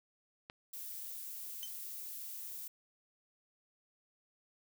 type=click; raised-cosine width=0.3 ms; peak=-30 dBFS; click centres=0.499 s
type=noise; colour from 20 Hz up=violet; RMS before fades=-45 dBFS; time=0.73-2.68 s; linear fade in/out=5 ms
type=tone with exponential decay; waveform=30% pulse; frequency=3083 Hz; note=G7; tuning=29 cents flat; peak=-35 dBFS; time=1.63-1.72 s; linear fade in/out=0 ms; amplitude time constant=18 ms
effects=none